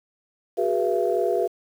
sine tone cluster, 369.5 / 412.9 / 482.9 / 674 Hz, F#4 / G#4 / B4 / E5, -2 / -10 / -39 / +38 cents, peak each -25 dBFS, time 0.57-1.48 s, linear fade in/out 20 ms, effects tanh soft clip ceiling -9 dBFS + 8-bit

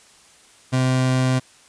30% pulse tone, 129.1 Hz, C3, 23 cents flat, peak -14 dBFS, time 0.72-1.4 s, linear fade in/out 20 ms, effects white hiss -51 dBFS RMS until 1.68 s + resampled to 22050 Hz

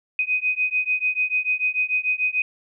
sine beating tone pair, 2500 / 2506.8 Hz, D#7 / D#7, +8 / +12 cents, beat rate 6.8 Hz, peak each -23 dBFS, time 0.19-2.42 s, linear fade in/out 2 ms, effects none

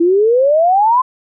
sine exponential sweep, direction up, 329.6 to 1046.5 Hz, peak -8 dBFS, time 0-1.02 s, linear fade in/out 10 ms, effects none

